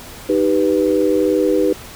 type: chord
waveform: sine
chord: Eb augmented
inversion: none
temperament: equal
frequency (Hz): 311.1 / 392 / 493.9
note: Eb4 / G4 / B4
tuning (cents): 0 / 0 / 0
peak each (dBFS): -17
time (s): 0.29-1.73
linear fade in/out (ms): 5
effects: pink hiss -36 dBFS RMS until 1.95 s